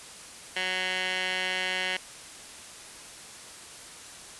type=tone with band-pass filter; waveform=15% pulse; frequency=185 Hz; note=F#3; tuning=in tune; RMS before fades=-30 dBFS; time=0.56-1.97 s; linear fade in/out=5 ms; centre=2500 Hz; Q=2.9; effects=white hiss -45 dBFS RMS until 4.39 s + resampled to 24000 Hz